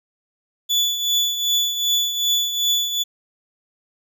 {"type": "tone with tremolo", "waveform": "35% pulse", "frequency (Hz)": 3455, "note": "A7", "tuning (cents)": -32, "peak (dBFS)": -13, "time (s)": [0.69, 3.04], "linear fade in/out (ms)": 20, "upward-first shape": "triangle", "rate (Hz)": 2.6, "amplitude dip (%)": 65, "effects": []}